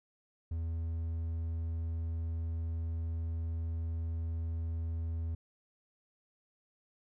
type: tone with hard clipping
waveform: triangle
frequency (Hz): 82.41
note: E2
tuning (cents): 0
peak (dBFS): -34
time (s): 0.51-5.35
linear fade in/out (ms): 5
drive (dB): 6
effects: none